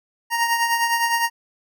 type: tone with tremolo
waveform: 25% pulse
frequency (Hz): 932.3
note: A#5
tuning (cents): 0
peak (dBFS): -12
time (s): 0.3-1.3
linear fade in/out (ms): 50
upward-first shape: triangle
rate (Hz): 9.8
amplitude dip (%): 60
effects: none